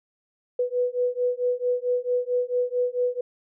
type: beating tone pair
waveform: sine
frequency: 491.6 / 496.1 Hz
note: B4 / B4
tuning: -8 / +8 cents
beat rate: 4.5 Hz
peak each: -25 dBFS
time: 0.59-3.21 s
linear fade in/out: 5 ms
effects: none